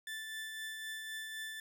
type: tone with tremolo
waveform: 30% pulse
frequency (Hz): 1760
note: A6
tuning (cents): 0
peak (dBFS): -37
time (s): 0.07-1.6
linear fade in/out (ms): 2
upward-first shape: triangle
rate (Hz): 3.9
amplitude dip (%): 35
effects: none